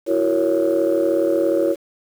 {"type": "chord", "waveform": "sine", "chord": "F# dominant seventh", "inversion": "third", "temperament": "just", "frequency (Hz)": [333, 370, 462.5, 555], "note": ["E4", "F#4", "A#4", "C#5"], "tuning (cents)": [18, 0, -14, 2], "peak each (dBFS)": [-19, -22, -22, -18], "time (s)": [0.06, 1.76], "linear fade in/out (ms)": 50, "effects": ["tanh soft clip ceiling -9 dBFS", "7-bit"]}